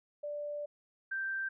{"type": "tone pair in turn", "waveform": "sine", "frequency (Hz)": [587.3, 1567.9], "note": ["D5", "G6"], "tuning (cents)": [0, 0], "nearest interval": "octave + perfect fourth", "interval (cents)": 1700, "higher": "second", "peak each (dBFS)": [-36, -33], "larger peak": "second", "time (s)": [[0.23, 0.66], [1.11, 1.49]], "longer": "first", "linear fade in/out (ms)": 10, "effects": []}